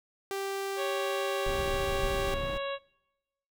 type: tone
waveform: sawtooth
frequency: 392 Hz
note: G4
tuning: in tune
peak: -28 dBFS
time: 0.31-2.34 s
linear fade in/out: 0 ms
type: harmonic tone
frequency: 554.4 Hz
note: C#5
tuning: in tune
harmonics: 1 / 2 / 3 / 4 / 5 / 6 / 7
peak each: -33 / -38 / -43 / -48 / -42 / -46 / -45 dBFS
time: 0.76-2.79 s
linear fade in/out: 50 ms
type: noise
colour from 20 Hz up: brown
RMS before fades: -35 dBFS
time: 1.46-2.58 s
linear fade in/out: 5 ms
effects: noise-tail reverb RT60 1.0 s tail -23 dB re dry